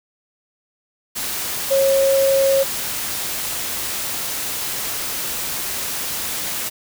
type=tone in noise; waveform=sine; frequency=544 Hz; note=C#5; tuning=33 cents flat; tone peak=-13 dBFS; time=1.7-2.64 s; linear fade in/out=20 ms; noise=white; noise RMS=-25 dBFS; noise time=1.15-6.7 s; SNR=+9 dB; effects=none